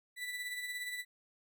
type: tone with tremolo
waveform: 35% pulse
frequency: 1975.5 Hz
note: B6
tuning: in tune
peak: -35 dBFS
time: 0.16-1.05 s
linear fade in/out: 50 ms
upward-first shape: sine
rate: 17 Hz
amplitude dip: 45%
effects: none